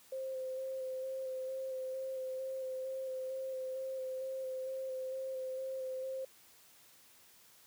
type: tone with vibrato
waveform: sine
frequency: 523.3 Hz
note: C5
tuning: in tune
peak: -37 dBFS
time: 0.12-6.25 s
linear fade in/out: 5 ms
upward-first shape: square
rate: 2.2 Hz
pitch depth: 14 cents each way
effects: white hiss -62 dBFS RMS until 7.66 s + high-pass 60 Hz 12 dB/octave